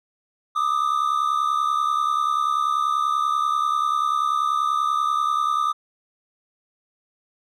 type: tone pair together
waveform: triangle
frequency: 1195 / 1265.3 Hz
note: D6 / D#6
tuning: +30 / +29 cents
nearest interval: minor second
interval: 99 cents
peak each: -19 / -22 dBFS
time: 0.55-5.73 s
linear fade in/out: 20 ms
effects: none